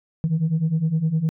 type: beating tone pair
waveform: sine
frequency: 153.9 / 163.7 Hz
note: D#3 / E3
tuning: -19 / -12 cents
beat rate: 9.8 Hz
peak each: -22 / -19 dBFS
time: 0.24-1.29 s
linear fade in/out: 0 ms
effects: tanh soft clip ceiling -14 dBFS